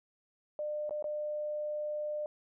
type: tone with dropouts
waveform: sine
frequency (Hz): 600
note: D5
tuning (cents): +37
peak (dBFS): -33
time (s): 0.59-2.26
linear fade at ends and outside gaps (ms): 1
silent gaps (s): 0.894-0.908 / 1.025-1.042
effects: none